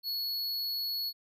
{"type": "tone", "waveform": "square", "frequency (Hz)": 4374, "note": "C#8", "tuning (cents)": -24, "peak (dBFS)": -32, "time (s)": [0.03, 1.13], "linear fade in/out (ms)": 50, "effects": []}